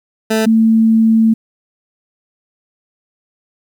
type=tone pair in turn; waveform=20% pulse / sine; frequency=220 / 223.5 Hz; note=A3 / A3; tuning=0 / +27 cents; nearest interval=unison; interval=27 cents; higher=second; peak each=-7 dBFS; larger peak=neither; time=0.3-0.46 / 0.46-1.34 s; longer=second; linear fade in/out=10 ms; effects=8-bit